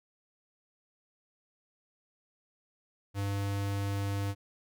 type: tone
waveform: square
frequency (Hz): 99.8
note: G2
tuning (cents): +32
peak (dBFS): -31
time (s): 3.14-4.35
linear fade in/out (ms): 50
effects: none